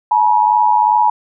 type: tone pair together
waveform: sine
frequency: 856.4 / 959 Hz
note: A5 / A#5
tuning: -47 / +49 cents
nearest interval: major second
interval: 196 cents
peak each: -12 dBFS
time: 0.11-1.1 s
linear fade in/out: 5 ms
effects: none